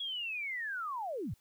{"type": "linear sweep", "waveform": "sine", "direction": "down", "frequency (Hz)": [3360, 69.4], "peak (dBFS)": -35, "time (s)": [0, 1.34], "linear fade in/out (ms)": 5, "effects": ["white hiss -70 dBFS RMS until 1.4 s"]}